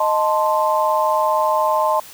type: chord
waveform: sine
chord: A diminished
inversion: second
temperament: equal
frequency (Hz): 622.3 / 880 / 1046.5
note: Eb5 / A5 / C6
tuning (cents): 0 / 0 / 0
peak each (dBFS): -19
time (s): 0-2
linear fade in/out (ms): 5
effects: white hiss -40 dBFS RMS until 2.13 s